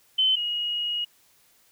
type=tone pair in turn; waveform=sine; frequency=3060 / 2888 Hz; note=G7 / F#7; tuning=-42 / -43 cents; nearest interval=minor second; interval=101 cents; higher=first; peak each=-18 / -25 dBFS; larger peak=first; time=0.18-0.36 / 0.36-1.05 s; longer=second; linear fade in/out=10 ms; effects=white hiss -61 dBFS RMS until 1.71 s